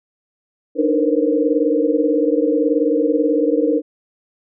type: tone cluster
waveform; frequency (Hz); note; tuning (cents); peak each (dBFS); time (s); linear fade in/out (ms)
sine; 293.9 / 312.2 / 457 / 477.8 / 528; D4 / D#4 / A#4 / A#4 / C5; +1 / +6 / -34 / +43 / +16; -19 / -20 / -21 / -19 / -24; 0.75-3.82; 50
effects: none